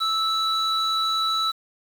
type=tone pair together; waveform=sine; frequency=1312 / 3932 Hz; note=E6 / B7; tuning=-9 / -8 cents; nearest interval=octave + perfect fifth; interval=1901 cents; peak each=-22 dBFS; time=0-1.52 s; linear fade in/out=20 ms; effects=tanh soft clip ceiling -16 dBFS + 7-bit